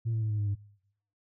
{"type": "tone with pitch steps", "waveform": "sine", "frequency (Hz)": [114.3, 111.43, 108.64, 105.91, 103.25, 100.66], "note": ["A#2", "A2", "A2", "G#2", "G#2", "G2"], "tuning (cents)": [-34, 22, -22, 34, -10, 46], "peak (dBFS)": -25, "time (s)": [0.05, 0.554], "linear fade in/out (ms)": 20, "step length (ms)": 84, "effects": ["noise-tail reverb RT60 0.8 s tail -25 dB re dry", "tanh soft clip ceiling -25 dBFS"]}